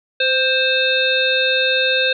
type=harmonic tone with a mistuned harmonic; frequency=525 Hz; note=C5; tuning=6 cents sharp; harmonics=1 / 3 / 5 / 7 / 8; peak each=-20 / -20 / -20 / -20 / -26 dBFS; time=0.2-2.13 s; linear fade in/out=5 ms; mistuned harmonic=1; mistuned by=-23 cents; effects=none